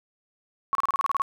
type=tone bursts; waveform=sine; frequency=1108.7 Hz; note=C#6; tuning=in tune; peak=-20 dBFS; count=10; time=0.73-1.219 s; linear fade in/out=0 ms; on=21 ms; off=31 ms; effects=none